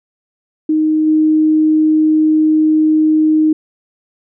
sine tone with level steps, 310.9 Hz, D#4, 1 cent flat, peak -10 / -8 dBFS, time 0.69-3.53 s, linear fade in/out 5 ms, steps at 1.06 s, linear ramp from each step 20 ms, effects none

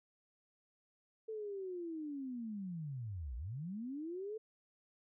sine linear two-way sweep, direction down then up, 446.4 to 55 to 446.4 Hz, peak -40 dBFS, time 1.28-4.38 s, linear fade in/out 10 ms, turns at 3.36 s, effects none

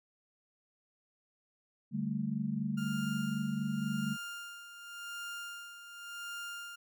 sine chord, D suspended fourth, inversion none, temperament equal, 146.83 / 196 / 220 Hz, D3 / G3 / A3, 0 / 0 / 0 cents, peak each -38 / -36 / -35 dBFS, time 1.91-4.17 s, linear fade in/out 50 ms
30% pulse tone with tremolo, 1402 Hz, F6, 6 cents sharp, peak -37 dBFS, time 2.77-6.76 s, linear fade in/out 10 ms, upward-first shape sine, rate 0.9 Hz, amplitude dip 65%
effects none

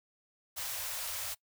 white band-stop noise, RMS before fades -38 dBFS, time 0.56-1.35 s, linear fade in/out 20 ms, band 120 to 510 Hz, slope 96 dB/octave, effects noise-tail reverb RT60 0.1 s tail -22 dB re dry

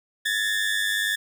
30% pulse tone pair together, 1700 / 1801.1 Hz, G#6 / A6, +40 / +40 cents, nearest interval minor second, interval 100 cents, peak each -23 dBFS, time 0.25-1.16 s, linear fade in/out 10 ms, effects none

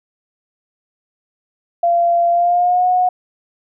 sine tone with pitch glide, 688 to 728.9 Hz, F5 to F#5, -26 to -26 cents, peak -11 dBFS, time 1.83-3.09 s, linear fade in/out 5 ms, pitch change +100 cents, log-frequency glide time 2.3-2.87 s, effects none

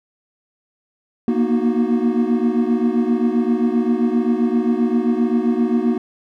triangle chord, B major seventh, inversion third, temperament equal with one note detuned, 233.1 / 240.7 / 311.1 / 370 Hz, A#3 / B3 / D#4 / F#4, 0 / -44 / 0 / 0 cents, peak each -17 / -17 / -23 / -21 dBFS, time 1.28-5.98 s, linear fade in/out 2 ms, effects none

